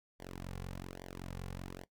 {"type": "tone with flanger", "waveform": "sawtooth", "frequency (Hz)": 45.27, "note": "F#1", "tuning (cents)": -37, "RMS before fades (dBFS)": -45, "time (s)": [0.19, 1.85], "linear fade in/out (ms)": 20, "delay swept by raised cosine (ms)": [0.75, 3.25], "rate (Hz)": 1.2, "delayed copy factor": -0.9, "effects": ["noise-tail reverb RT60 0.1 s tail -19 dB re dry"]}